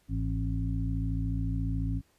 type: harmonic tone with a mistuned harmonic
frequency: 54 Hz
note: A1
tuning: 32 cents flat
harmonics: 1 / 2 / 3 / 5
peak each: -31 / -32 / -36 / -36 dBFS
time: 0.08-2.02 s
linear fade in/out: 50 ms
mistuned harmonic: 3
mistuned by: +49 cents
effects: pink hiss -68 dBFS RMS until 2.18 s + resampled to 32000 Hz